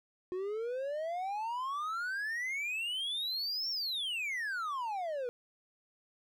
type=exponential two-way sweep; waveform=triangle; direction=up then down; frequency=358 to 5560 to 473.4 Hz; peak=-32 dBFS; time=0.32-5.29 s; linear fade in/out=0 ms; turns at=3.7 s; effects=none